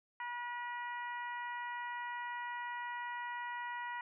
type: harmonic tone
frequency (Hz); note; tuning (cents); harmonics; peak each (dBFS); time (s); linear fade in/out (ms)
482.8; B4; -39; 2 / 3 / 4 / 5 / 6; -41 / -48 / -44 / -55 / -58; 0.2-4.01; 2
effects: none